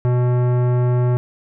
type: tone with tanh clipping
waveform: sine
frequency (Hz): 123.47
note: B2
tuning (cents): 0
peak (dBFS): -16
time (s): 0.05-1.17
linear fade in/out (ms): 0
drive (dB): 17
effects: none